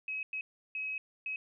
sine tone bursts at uneven times, 2552 Hz, D#7, 43 cents sharp, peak -34 dBFS, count 4, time 0.08-0.23 / 0.33-0.41 / 0.75-0.98 / 1.26-1.36 s, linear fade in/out 2 ms, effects none

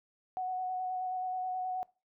sine tone with vibrato, 740 Hz, F#5, in tune, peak -32 dBFS, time 0.37-1.83 s, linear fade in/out 0 ms, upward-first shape square, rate 9.4 Hz, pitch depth 12 cents each way, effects noise-tail reverb RT60 0.3 s tail -22 dB re dry

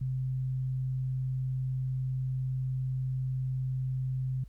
sine tone, 130 Hz, C3, 11 cents flat, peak -29 dBFS, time 0.01-4.44 s, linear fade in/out 5 ms, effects added 50 Hz sine -46 dBFS peak until 4.48 s + pink hiss -72 dBFS RMS until 4.48 s

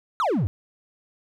triangle exponential sweep, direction down, 1396.9 to 82.41 Hz, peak -18 dBFS, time 0.2-0.47 s, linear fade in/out 0 ms, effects none

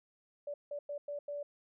sine tone bursts at uneven times, 579 Hz, D5, 25 cents flat, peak -37 dBFS, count 5, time 0.47-0.54 / 0.71-0.79 / 0.89-0.98 / 1.08-1.19 / 1.28-1.43 s, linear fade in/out 5 ms, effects none

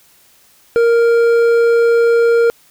triangle tone with hard clipping, 466.2 Hz, A#4, in tune, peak -10 dBFS, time 0.76-2.5 s, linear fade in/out 0 ms, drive 10 dB, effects white hiss -50 dBFS RMS until 2.7 s

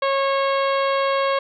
harmonic tone, 547 Hz, C#5, 23 cents flat, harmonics 1 / 2 / 3 / 4 / 5 / 6 / 7 / 8, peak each -20 / -22 / -31 / -31 / -35 / -34 / -38 / -39 dBFS, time 0.02-1.39 s, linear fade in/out 5 ms, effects none

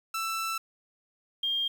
sawtooth / sine tone pair in turn, 1328 / 3210 Hz, E6 / G7, +12 / +40 cents, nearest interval octave + minor third, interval 1528 cents, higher second, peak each -26 dBFS, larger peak neither, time 0.14-0.58 / 1.43-1.68 s, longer first, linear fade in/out 5 ms, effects 9-bit

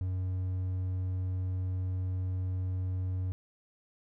triangle tone, 92.5 Hz, F#2, in tune, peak -28 dBFS, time 0.01-3.32 s, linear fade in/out 0 ms, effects none

